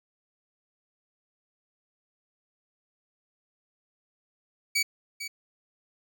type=tone with echo; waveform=20% pulse; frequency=2277 Hz; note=C#7; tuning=46 cents sharp; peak=-18 dBFS; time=4.75-4.83 s; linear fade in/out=10 ms; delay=450 ms; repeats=1; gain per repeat=-11 dB; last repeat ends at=5.28 s; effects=none

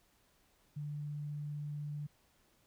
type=tone; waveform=sine; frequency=147.4 Hz; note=D3; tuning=7 cents sharp; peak=-38 dBFS; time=0.76-2.07 s; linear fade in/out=10 ms; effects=pink hiss -71 dBFS RMS until 2.66 s

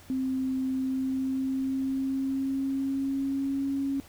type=tone with pitch glide; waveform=sine; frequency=261.6 to 274.9 Hz; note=C4 to C#4; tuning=0 to -14 cents; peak=-26 dBFS; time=0.1-4 s; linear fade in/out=0 ms; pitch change=+86 cents; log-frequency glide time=0.69-3.7 s; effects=added 89 Hz sine -54 dBFS peak until 4.08 s + pink hiss -53 dBFS RMS until 4.08 s

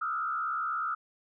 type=tone with frequency modulation; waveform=sine; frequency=1318.5 Hz; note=E6; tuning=in tune; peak=-29 dBFS; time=0.01-0.95 s; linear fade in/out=10 ms; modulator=68.2 Hz; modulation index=1.3; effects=none

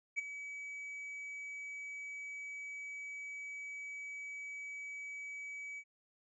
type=tone with ADSR envelope; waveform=triangle; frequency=2280 Hz; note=C#7; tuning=48 cents sharp; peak=-29 dBFS; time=0.16-5.84 s; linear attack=28 ms; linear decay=14 ms; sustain=-12 dB; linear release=60 ms; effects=resampled to 22050 Hz

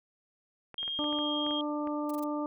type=clicks; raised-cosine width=0.5 ms; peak=-30 dBFS; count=9; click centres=0.743 / 0.83 / 0.879 / 1.042 / 1.127 / 1.188 / 1.465 / 1.509 / 1.873 s
type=tone; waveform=sine; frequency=3228 Hz; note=G#7; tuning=50 cents flat; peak=-32 dBFS; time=0.78-1.61 s; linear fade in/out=2 ms
type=harmonic tone; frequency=297 Hz; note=D4; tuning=20 cents sharp; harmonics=1 / 2 / 3 / 4; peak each=-32 / -37 / -40 / -40 dBFS; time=0.99-2.46 s; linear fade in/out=0 ms
type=noise bursts; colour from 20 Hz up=blue; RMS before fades=-46 dBFS; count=4; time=2.09-2.242 s; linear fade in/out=5 ms; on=20 ms; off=24 ms
effects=none

